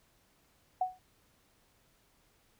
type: tone with exponential decay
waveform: sine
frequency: 740 Hz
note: F#5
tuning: in tune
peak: -24 dBFS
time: 0.81-0.99 s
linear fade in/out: 5 ms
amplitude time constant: 38 ms
effects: pink hiss -69 dBFS RMS until 2.59 s